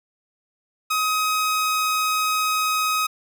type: tone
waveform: sawtooth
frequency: 1263 Hz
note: D#6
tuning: 26 cents sharp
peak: -16 dBFS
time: 0.9-3.07 s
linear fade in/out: 10 ms
effects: none